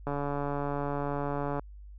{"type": "click train", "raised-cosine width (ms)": 1, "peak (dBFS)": -19, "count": 219, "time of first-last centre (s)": [0.07, 1.594], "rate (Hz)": 143, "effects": ["added 50 Hz sine -44 dBFS peak until 1.98 s"]}